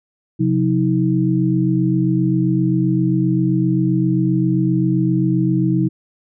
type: tone cluster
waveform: sine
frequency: 131.4 / 179 / 318.8 Hz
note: C3 / F3 / D#4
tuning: +8 / +43 / +42 cents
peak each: -18 dBFS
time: 0.39-5.89 s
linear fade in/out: 20 ms
effects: none